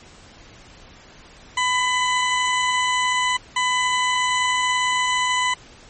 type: tone pair in turn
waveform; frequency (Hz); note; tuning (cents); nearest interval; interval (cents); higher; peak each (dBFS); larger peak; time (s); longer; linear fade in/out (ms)
20% pulse; 1001 / 1001; B5 / B5; +23 / +23; unison; 0; neither; -13; neither; 1.57-3.37 / 3.56-5.54; second; 5
effects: pink hiss -46 dBFS RMS until 5.89 s + MP3 32 kbps